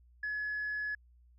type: tone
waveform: sine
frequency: 1698 Hz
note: G#6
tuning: 38 cents sharp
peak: -32 dBFS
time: 0.23-0.95 s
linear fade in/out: 5 ms
effects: tanh soft clip ceiling -30 dBFS + added 60 Hz sine -59 dBFS peak until 1.38 s